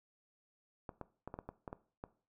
clicks, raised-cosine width 1 ms, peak -29 dBFS, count 9, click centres 0.892 / 1.013 / 1.276 / 1.341 / 1.389 / 1.49 / 1.678 / 1.729 / 2.039 s, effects noise-tail reverb RT60 0.4 s tail -17 dB re dry

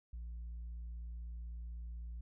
sine tone, 58 Hz, A#1, 8 cents flat, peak -40 dBFS, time 0.13-2.21 s, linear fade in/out 5 ms, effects tanh soft clip ceiling -41 dBFS

